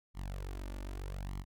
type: tone with flanger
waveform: sawtooth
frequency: 47.35 Hz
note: F#1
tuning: 41 cents sharp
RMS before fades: -41 dBFS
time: 0.14-1.45 s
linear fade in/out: 50 ms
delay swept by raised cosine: 0.95 to 3.45 ms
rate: 0.82 Hz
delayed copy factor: +0.9
effects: none